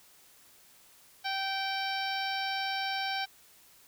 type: harmonic tone with a mistuned harmonic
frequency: 777 Hz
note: G5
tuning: 16 cents flat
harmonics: 1 / 2 / 3 / 4 / 5 / 6 / 7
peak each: -34 / -37 / -39 / -40 / -41 / -42 / -42 dBFS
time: 1.24-3.26 s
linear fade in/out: 20 ms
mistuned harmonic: 6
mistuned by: -19 cents
effects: white hiss -59 dBFS RMS until 3.87 s